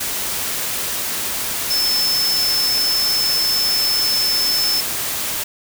sine tone in noise, 5270 Hz, E8, 1 cent flat, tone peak -16 dBFS, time 1.7-4.81 s, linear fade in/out 10 ms, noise white, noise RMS -23 dBFS, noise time 0-5.44 s, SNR +4 dB, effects none

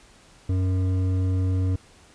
sine tone with hard clipping, 93 Hz, F#2, 9 cents sharp, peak -22 dBFS, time 0.49-1.76 s, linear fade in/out 5 ms, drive 9 dB, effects pink hiss -53 dBFS RMS until 2.14 s + resampled to 22050 Hz

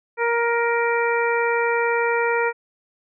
harmonic tone, 468.9 Hz, A#4, 10 cents sharp, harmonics 1 / 2 / 3 / 4 / 5, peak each -21 / -24 / -26 / -27 / -28 dBFS, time 0.17-2.53 s, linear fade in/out 50 ms, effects none

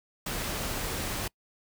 pink noise, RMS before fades -33 dBFS, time 0.26-1.28 s, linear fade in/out 5 ms, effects noise-tail reverb RT60 0.1 s tail -26 dB re dry

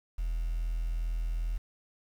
sine tone, 41.2 Hz, E1, in tune, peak -27 dBFS, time 0.18-1.58 s, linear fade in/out 10 ms, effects tanh soft clip ceiling -27 dBFS + 9-bit

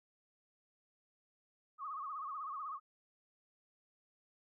sine tone with vibrato, 1173 Hz, D6, 2 cents flat, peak -40 dBFS, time 1.78-2.8 s, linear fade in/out 50 ms, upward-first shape sine, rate 16 Hz, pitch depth 140 cents each way, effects none

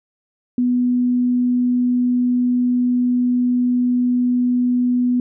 sine tone, 246.9 Hz, B3, in tune, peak -14 dBFS, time 0.58-5.2 s, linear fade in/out 2 ms, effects none

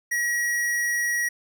square tone, 1910 Hz, A#6, 42 cents sharp, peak -23 dBFS, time 0.11-1.29 s, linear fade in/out 10 ms, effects none

